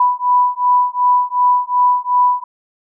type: beating tone pair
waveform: sine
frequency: 987.8 / 990.5 Hz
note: B5 / B5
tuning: 0 / +5 cents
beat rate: 2.7 Hz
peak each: -14 dBFS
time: 0-2.44 s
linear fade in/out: 5 ms
effects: none